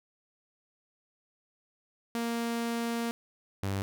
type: tone pair in turn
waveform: sawtooth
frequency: 233.1 / 98.01 Hz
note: A#3 / G2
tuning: 0 / 0 cents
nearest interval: octave + minor third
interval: 1500 cents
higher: first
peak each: -26 dBFS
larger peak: neither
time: 2.15-3.11 / 3.63-3.82 s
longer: first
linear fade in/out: 0 ms
effects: none